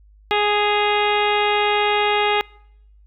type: harmonic tone with a mistuned harmonic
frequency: 415.3 Hz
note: G#4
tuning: in tune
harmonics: 1 / 2 / 3 / 4 / 5 / 6 / 7 / 8 / 9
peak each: -21 / -20 / -26 / -29 / -26 / -27 / -29 / -29 / -32 dBFS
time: 0.31-2.41 s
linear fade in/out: 0 ms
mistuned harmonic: 7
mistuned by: -41 cents
effects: noise-tail reverb RT60 0.8 s tail -26 dB re dry + added 51 Hz sine -47 dBFS peak until 3.06 s